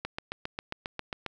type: click train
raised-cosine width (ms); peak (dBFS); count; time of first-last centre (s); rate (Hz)
0.3; -17; 10; 0.05-1.263; 7.42
effects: none